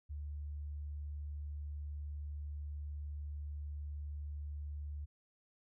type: tone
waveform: sine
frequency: 73.42 Hz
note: D2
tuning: in tune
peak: -40 dBFS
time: 0.09-5.06 s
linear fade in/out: 20 ms
effects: none